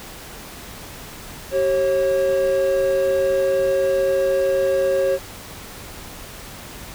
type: tone pair together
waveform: triangle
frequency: 384.2 / 544 Hz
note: G4 / C#5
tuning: -35 / -33 cents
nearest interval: tritone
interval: 602 cents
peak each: -21 / -15 dBFS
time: 1.51-5.19 s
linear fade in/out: 50 ms
effects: pink hiss -37 dBFS RMS until 6.94 s